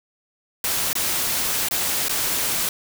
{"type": "noise with dropouts", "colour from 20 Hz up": "white", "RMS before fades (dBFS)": -23, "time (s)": [0.64, 2.69], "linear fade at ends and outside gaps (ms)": 2, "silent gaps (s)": [[0.931, 0.953], [1.686, 1.71], [2.084, 2.094]], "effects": []}